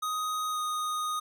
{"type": "tone with pitch glide", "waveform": "square", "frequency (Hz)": [1251, 1239.5], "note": ["D#6", "D#6"], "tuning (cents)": [9, -7], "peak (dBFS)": -30, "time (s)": [0.02, 1.2], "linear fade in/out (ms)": 10, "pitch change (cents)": -16, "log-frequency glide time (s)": [0.51, 0.58], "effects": []}